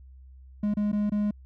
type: tone with dropouts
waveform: triangle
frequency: 207.7 Hz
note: G#3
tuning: in tune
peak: -21 dBFS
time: 0.63-1.31 s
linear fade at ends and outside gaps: 5 ms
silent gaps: 0.74-0.769 / 0.918-0.928 / 1.097-1.119 s
effects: added 65 Hz sine -46 dBFS peak until 1.45 s